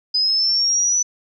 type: linear sweep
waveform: sine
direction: up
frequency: 4978 to 5990 Hz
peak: -15 dBFS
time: 0.14-1.03 s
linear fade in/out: 10 ms
effects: none